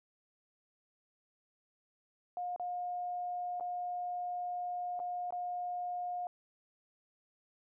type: tone with dropouts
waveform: sine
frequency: 714 Hz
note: F5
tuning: 38 cents sharp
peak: -35 dBFS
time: 2.37-6.27 s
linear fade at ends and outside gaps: 1 ms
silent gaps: 2.562-2.597 / 3.599-3.608 / 4.993-5 / 5.306-5.324 s
effects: none